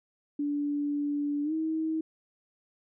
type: tone with pitch glide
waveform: sine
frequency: 290 to 318.1 Hz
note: D4 to D#4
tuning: -22 to +38 cents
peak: -27 dBFS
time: 0.39-2.01 s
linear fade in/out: 5 ms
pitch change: +160 cents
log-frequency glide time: 1.43-1.53 s
effects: none